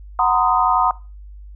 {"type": "chord", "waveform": "sine", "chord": "C half-diminished seventh", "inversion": "second", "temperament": "equal with one note detuned", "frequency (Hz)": [740, 932.3, 1023.8, 1244.5], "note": ["Gb5", "Bb5", "C6", "Eb6"], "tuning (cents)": [0, 0, -38, 0], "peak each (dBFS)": -19, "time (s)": [0.19, 0.91], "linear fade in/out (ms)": 2, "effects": ["noise-tail reverb RT60 0.3 s tail -21 dB re dry", "added 50 Hz sine -35 dBFS peak until 1.55 s"]}